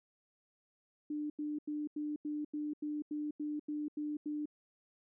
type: tone bursts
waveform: sine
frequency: 298.5 Hz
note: D4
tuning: 28 cents sharp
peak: -35 dBFS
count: 12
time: 1.1-4.457 s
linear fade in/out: 5 ms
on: 200 ms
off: 87 ms
effects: none